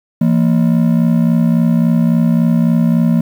triangle ring-modulated tone, 199.3 Hz, G3, 29 cents sharp, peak -4 dBFS, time 0.21-3.21 s, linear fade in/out 5 ms, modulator 31.8 Hz, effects 7-bit

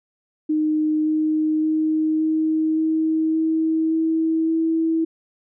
sine tone with pitch steps, 308.2 / 310.5 / 312.9 / 315.2 / 317.6 / 320 / 322.4 / 324.8 Hz, D#4 / D#4 / D#4 / D#4 / D#4 / D#4 / E4 / E4, -16 / -3 / +10 / +23 / +36 / +49 / -38 / -26 cents, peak -17 dBFS, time 0.49-5.05 s, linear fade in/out 10 ms, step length 570 ms, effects none

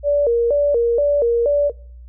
sine tone with vibrato, 521 Hz, C5, 7 cents flat, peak -13 dBFS, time 0.03-1.72 s, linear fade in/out 50 ms, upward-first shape square, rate 2.1 Hz, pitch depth 180 cents each way, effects noise-tail reverb RT60 0.5 s tail -22 dB re dry + added 60 Hz sine -36 dBFS peak until 2.08 s

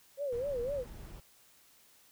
sine tone with vibrato, 523.3 Hz, C5, in tune, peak -32 dBFS, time 0.17-0.85 s, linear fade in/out 50 ms, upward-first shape sine, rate 4 Hz, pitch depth 180 cents each way
brown noise, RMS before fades -47 dBFS, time 0.32-1.2 s, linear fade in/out 5 ms
effects white hiss -63 dBFS RMS until 2.11 s

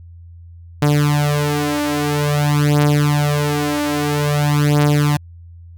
sawtooth beating tone pair, 146.83 / 147.33 Hz, D3 / D3, 0 / +6 cents, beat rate 0.5 Hz, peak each -13 dBFS, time 0.82-5.17 s, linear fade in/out 5 ms, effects added 85 Hz sine -36 dBFS peak until 5.77 s

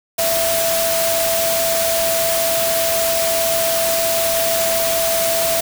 sine tone in noise, 664 Hz, E5, 12 cents sharp, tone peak -18 dBFS, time 0.18-5.61 s, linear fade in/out 10 ms, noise white, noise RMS -20 dBFS, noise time 0.18-5.61 s, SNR -1 dB, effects none

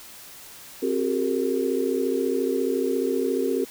sine tone cluster, 265.6 / 369.2 / 403.7 / 460.5 Hz, C4 / F#4 / G#4 / A#4, +26 / -4 / -49 / -21 cents, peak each -27 dBFS, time 0.82-3.65 s, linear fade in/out 10 ms, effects white hiss -44 dBFS RMS until 3.7 s

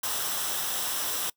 white noise with comb filter, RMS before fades -30 dBFS, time 0.03-1.3 s, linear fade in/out 5 ms, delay 0.44 ms, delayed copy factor -0.5, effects noise-tail reverb RT60 0.1 s tail -23 dB re dry

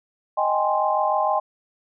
sine chord, Ab major seventh, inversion second, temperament equal, 622.3 / 784 / 830.6 / 1046.5 Hz, Eb5 / G5 / Ab5 / C6, 0 / 0 / 0 / 0 cents, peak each -24 dBFS, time 0.37-1.4 s, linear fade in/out 10 ms, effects none

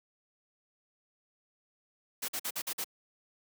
white noise bursts, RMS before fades -35 dBFS, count 6, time 2.22-2.844 s, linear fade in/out 10 ms, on 64 ms, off 48 ms, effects high-pass 200 Hz 12 dB/octave

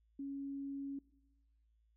sine tone, 277.2 Hz, C#4, in tune, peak -40 dBFS, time 0.19-0.99 s, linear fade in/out 5 ms, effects noise-tail reverb RT60 1.0 s tail -22 dB re dry + added 55 Hz sine -70 dBFS peak until 1.96 s

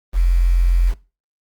sine tone with quantisation, 43.65 Hz, F1, in tune, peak -11 dBFS, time 0.13-0.94 s, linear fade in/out 50 ms, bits 6, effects noise-tail reverb RT60 0.3 s tail -20 dB re dry + Opus 32 kbps

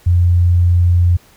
sine tone, 87.7 Hz, F2, 8 cents sharp, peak -8 dBFS, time 0.06-1.17 s, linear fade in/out 10 ms, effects pink hiss -48 dBFS RMS until 1.36 s

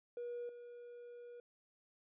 triangle tone with level steps, 480.9 Hz, B4, 46 cents flat, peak -38 / -48 dBFS, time 0.17-1.4 s, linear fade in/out 2 ms, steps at 0.49 s, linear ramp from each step 2 ms, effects tanh soft clip ceiling -37 dBFS + resampled to 8000 Hz

